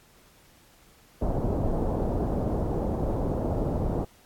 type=low-pass noise; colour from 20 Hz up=pink; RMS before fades=-27 dBFS; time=1.21-4.05 s; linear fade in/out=10 ms; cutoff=760 Hz; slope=24 dB/octave; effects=pink hiss -58 dBFS RMS until 4.25 s + AAC 64 kbps